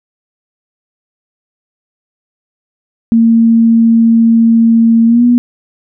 sine tone with pitch glide, 228.6 to 242.2 Hz, A#3 to B3, -34 to -34 cents, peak -4 dBFS, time 3.12-5.38 s, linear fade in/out 0 ms, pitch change +100 cents, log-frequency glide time 5.06-5.24 s, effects none

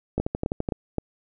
two click trains, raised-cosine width 2 ms, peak -12 / -11 dBFS, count 7 / 4, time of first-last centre 0.18-0.688 / 0.2-0.983 s, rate 11.8 / 3.83 Hz, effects none

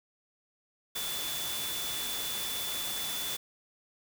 sine tone in noise, 3472 Hz, A7, 24 cents flat, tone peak -37 dBFS, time 0.95-3.37 s, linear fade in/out 10 ms, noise white, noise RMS -36 dBFS, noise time 0.95-3.37 s, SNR -4 dB, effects none

